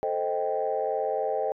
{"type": "chord", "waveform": "sine", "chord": "A half-diminished seventh", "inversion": "none", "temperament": "equal", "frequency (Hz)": [440, 523.3, 622.3, 784], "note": ["A4", "C5", "Eb5", "G5"], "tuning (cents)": [0, 0, 0, 0], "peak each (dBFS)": -30, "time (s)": [0.03, 1.52], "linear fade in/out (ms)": 0, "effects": ["tanh soft clip ceiling -16 dBFS"]}